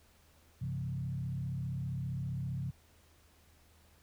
sine tone with frequency modulation, 132 Hz, C3, 16 cents sharp, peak -34 dBFS, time 0.61-2.71 s, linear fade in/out 10 ms, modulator 35.1 Hz, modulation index 1, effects added 79 Hz sine -65 dBFS peak until 4.02 s + pink hiss -66 dBFS RMS until 4.02 s

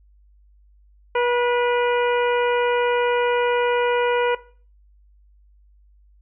harmonic tone with a mistuned harmonic, 484.6 Hz, B4, 33 cents flat, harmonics 1 / 2 / 3 / 4 / 5 / 6, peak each -19 / -23 / -28 / -32 / -31 / -36 dBFS, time 1.15-4.35 s, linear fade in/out 5 ms, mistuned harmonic 4, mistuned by +39 cents, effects noise-tail reverb RT60 0.4 s tail -17 dB re dry + added 50 Hz sine -51 dBFS peak until 6.21 s

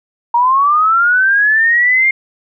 sine linear sweep, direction up, 932.3 to 2135 Hz, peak -8 dBFS, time 0.34-2.11 s, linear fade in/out 5 ms, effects none

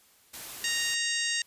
white noise, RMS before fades -41 dBFS, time 0.33-0.95 s, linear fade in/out 10 ms
harmonic tone, 932.3 Hz, A#5, in tune, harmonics 2 / 3 / 4 / 5 / 6 / 7 / 8 / 9, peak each -32 / -34 / -35 / -36 / -37 / -37 / -38 / -39 dBFS, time 0.64-1.42 s, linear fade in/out 2 ms
effects white hiss -61 dBFS RMS until 1.46 s + resampled to 32000 Hz

